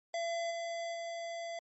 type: tone with level steps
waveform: square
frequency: 676 Hz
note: E5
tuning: 43 cents sharp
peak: -34 / -37 / -39 dBFS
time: 0.14-1.59 s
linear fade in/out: 2 ms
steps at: 0.5 / 0.93 s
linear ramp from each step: 20 ms
effects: MP3 32 kbps